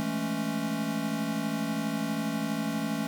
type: chord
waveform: square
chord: A major seventh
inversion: second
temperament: equal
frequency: 164.81 / 207.7 / 220 / 277.2 Hz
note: E3 / G#3 / A3 / C#4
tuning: 0 / 0 / 0 / 0 cents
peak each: -37 / -37 / -33 / -34 dBFS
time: 0-3.07 s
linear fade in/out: 0 ms
effects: none